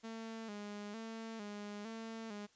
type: tone with vibrato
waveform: sawtooth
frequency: 215.4 Hz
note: A3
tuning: 37 cents flat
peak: -40 dBFS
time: 0.03-2.47 s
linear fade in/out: 20 ms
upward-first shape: square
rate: 1.1 Hz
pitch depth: 75 cents each way
effects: white hiss -70 dBFS RMS until 2.55 s + resampled to 16000 Hz